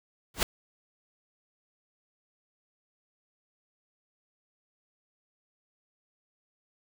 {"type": "noise with exponential growth", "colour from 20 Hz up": "pink", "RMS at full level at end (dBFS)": -20, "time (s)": [0.34, 0.43], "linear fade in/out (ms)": 2, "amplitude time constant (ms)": 19, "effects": []}